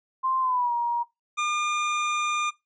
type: tone with pitch glide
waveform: sine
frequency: 1046.5 to 948.6 Hz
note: C6 to A#5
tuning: 0 to +30 cents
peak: -22 dBFS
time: 0.23-1.04 s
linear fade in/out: 20 ms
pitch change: -170 cents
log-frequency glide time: 0.4-0.73 s
type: tone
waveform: 25% pulse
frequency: 1207 Hz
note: D6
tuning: 47 cents sharp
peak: -20 dBFS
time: 1.37-2.51 s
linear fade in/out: 20 ms
effects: noise-tail reverb RT60 0.2 s tail -21 dB re dry + resampled to 16000 Hz